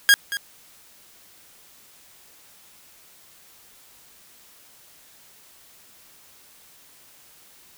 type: tone with echo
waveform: sawtooth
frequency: 1632 Hz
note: G#6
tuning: 31 cents flat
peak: -7 dBFS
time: 0.09-0.14 s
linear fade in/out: 0 ms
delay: 230 ms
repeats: 1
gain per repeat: -14 dB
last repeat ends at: 0.37 s
effects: white hiss -52 dBFS RMS until 7.77 s